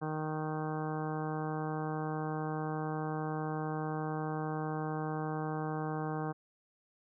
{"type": "harmonic tone", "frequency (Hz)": 155.2, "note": "D#3", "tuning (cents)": -4, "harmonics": [1, 2, 3, 4, 5, 6, 7, 8, 9, 10], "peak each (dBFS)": [-37, -40, -41, -48, -41, -48, -46, -49, -54, -50], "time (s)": [0.01, 6.33], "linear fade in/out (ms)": 20, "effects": []}